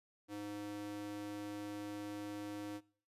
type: tone with high-pass filter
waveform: square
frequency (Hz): 103.2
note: G#2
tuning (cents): -10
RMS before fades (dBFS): -45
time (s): 0.28-2.81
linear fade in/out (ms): 50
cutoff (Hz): 270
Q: 2.1
effects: noise-tail reverb RT60 0.5 s tail -22 dB re dry + resampled to 32000 Hz